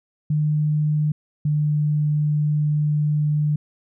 sine tone pair in turn, 151.2 / 149.72 Hz, D#3 / D3, -49 / +34 cents, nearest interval unison, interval 17 cents, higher first, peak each -17 dBFS, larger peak neither, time 0.3-1.12 / 1.45-3.56 s, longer second, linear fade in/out 5 ms, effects none

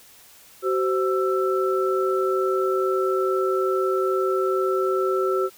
sine tone cluster, 378.7 / 521 / 1328 Hz, F#4 / C5 / E6, +40 / -7 / +12 cents, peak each -21 / -27 / -26 dBFS, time 0.62-5.5 s, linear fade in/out 50 ms, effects white hiss -50 dBFS RMS until 5.57 s

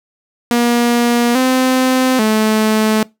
sawtooth tone with pitch steps, 238.5 / 257.9 / 217 Hz, A#3 / C4 / A3, +40 / -25 / -24 cents, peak -7 dBFS, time 0.51-3.03 s, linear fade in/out 0 ms, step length 840 ms, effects noise-tail reverb RT60 0.2 s tail -22 dB re dry

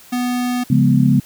square tone, 246.9 Hz, B3, in tune, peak -18 dBFS, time 0.12-0.64 s, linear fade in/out 10 ms
sine chord, C# dominant seventh, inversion none, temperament equal, 138.59 / 174.61 / 207.7 / 246.9 Hz, C#3 / E#3 / G#3 / B3, 0 / 0 / 0 / 0 cents, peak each -14 / -19 / -16 / -15 dBFS, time 0.7-1.2 s, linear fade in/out 5 ms
effects white hiss -44 dBFS RMS until 1.25 s

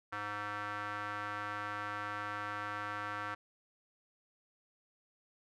square tone with band-pass filter, 103.6 Hz, G#2, 4 cents flat, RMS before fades -40 dBFS, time 0.12-3.35 s, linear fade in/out 10 ms, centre 1400 Hz, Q 3, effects none

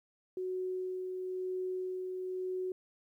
sine tone with tremolo, 370 Hz, F#4, in tune, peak -33 dBFS, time 0.37-2.72 s, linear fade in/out 2 ms, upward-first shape sine, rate 1 Hz, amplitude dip 30%, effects 12-bit

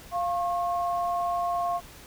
sine tone pair together, 697.5 / 1085 Hz, F5 / C#6, -2 / -37 cents, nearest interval minor sixth, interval 765 cents, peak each -26 / -30 dBFS, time 0.11-1.81 s, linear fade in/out 50 ms, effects added 60 Hz sine -56 dBFS peak until 2.06 s + pink hiss -48 dBFS RMS until 2.06 s

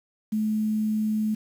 sine tone with quantisation, 215.4 Hz, A3, 37 cents flat, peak -22 dBFS, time 0.32-1.35 s, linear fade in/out 10 ms, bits 8, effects none

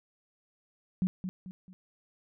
sine tone with echo, 185 Hz, F#3, in tune, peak -24 dBFS, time 1.02-1.07 s, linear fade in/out 0 ms, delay 220 ms, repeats 3, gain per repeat -8 dB, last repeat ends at 1.73 s, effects none

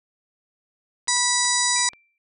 clicks, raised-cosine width 0.3 ms, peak -26 dBFS, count 5, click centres 1.074 / 1.168 / 1.451 / 1.792 / 1.934 s
harmonic tone, 980 Hz, B5, 14 cents flat, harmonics 1 / 2 / 4 / 5 / 6 / 7 / 8 / 9, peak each -27 / -27 / -27 / -27 / -27 / -27 / -27 / -27 dBFS, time 1.08-1.89 s, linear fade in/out 2 ms
sine tone with exponential decay, 2349 Hz, D7, in tune, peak -34 dBFS, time 1.76-2.18 s, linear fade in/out 1 ms, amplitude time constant 91 ms
effects none

